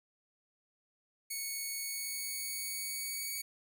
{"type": "tone with pitch glide", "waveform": "5% pulse", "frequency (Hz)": [2217, 2247], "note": ["C#7", "C#7"], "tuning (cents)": [0, 23], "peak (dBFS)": -27, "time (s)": [1.3, 3.42], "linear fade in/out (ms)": 10, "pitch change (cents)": 23, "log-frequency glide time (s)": [1.75, 3.31], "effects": []}